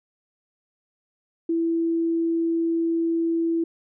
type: tone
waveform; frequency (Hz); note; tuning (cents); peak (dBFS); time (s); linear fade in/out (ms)
sine; 331.8; E4; +11; -20; 1.49-3.64; 5
effects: none